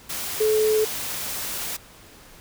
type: tone in noise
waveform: sine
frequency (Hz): 431.9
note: A4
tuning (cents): -32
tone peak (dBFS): -17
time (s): 0.4-0.85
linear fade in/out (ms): 10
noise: white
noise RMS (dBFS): -30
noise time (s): 0.09-1.77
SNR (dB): +10
effects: pink hiss -48 dBFS RMS until 2.4 s